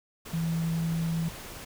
sine tone in noise, 164.81 Hz, E3, in tune, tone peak -26 dBFS, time 0.33-1.29 s, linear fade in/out 10 ms, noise pink, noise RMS -42 dBFS, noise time 0.25-1.65 s, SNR +13 dB, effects none

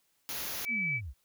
white band-stop noise, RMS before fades -37 dBFS, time 0.29-0.65 s, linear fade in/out 0 ms, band 7000 to 9900 Hz, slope 96 dB/octave
sine tone, 2300 Hz, D7, 37 cents flat, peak -29 dBFS, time 0.64-1.01 s, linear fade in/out 50 ms
sine linear sweep, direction down, 247.6 to 51.91 Hz, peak -37 dBFS, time 0.68-1.14 s, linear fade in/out 50 ms
effects white hiss -73 dBFS RMS until 1.24 s

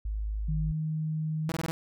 sine tone, 52.6 Hz, G#1, 23 cents sharp, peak -29 dBFS, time 0.05-0.72 s, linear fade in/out 5 ms
sine tone with pitch glide, 155.4 to 156.3 Hz, D#3 to D#3, -2 to +8 cents, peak -28 dBFS, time 0.48-1.5 s, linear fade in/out 10 ms, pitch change +10 cents, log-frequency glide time 0.59-0.79 s
sawtooth tone bursts, 162.6 Hz, E3, 23 cents flat, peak -25 dBFS, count 5, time 1.49-1.71 s, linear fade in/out 0 ms, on 28 ms, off 20 ms
effects none

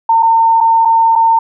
sine tone with dropouts, 908 Hz, A#5, 46 cents flat, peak -6 dBFS, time 0.09-1.39 s, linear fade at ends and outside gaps 5 ms, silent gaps 0.226-0.229 / 0.605-0.609 / 0.851-0.854 / 1.155-1.159 s, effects none

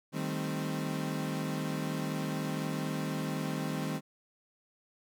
35% pulse chord, A half-diminished seventh, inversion second, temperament equal, 155.56 / 196 / 220 / 261.6 Hz, Eb3 / G3 / A3 / C4, 0 / 0 / 0 / 0 cents, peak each -34 / -37 / -40 / -36 dBFS, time 0.12-4.01 s, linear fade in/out 50 ms, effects none

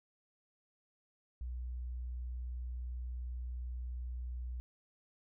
sine tone, 61.4 Hz, B1, 9 cents flat, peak -38 dBFS, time 1.41-4.6 s, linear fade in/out 0 ms, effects none

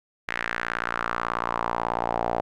sawtooth tone with band-pass filter sweep, 58.27 Hz, A#1, in tune, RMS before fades -28 dBFS, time 0.28-2.41 s, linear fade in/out 5 ms, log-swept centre 1900 to 710 Hz, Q 3.1, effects none

